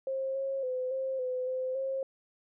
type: tone with pitch steps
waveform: sine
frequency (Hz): 533 / 541 / 509 / 529 / 507 / 515 / 535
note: C5 / C#5 / C5 / C5 / B4 / C5 / C5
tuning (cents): +32 / -42 / -48 / +19 / +45 / -28 / +38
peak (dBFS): -30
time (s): 0.07-2.03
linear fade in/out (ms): 2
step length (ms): 280
effects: none